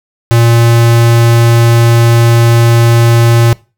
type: tone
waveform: square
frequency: 116.9 Hz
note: A#2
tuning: 5 cents sharp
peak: -5 dBFS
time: 0.31-3.53 s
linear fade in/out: 0 ms
effects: noise-tail reverb RT60 0.3 s tail -22 dB re dry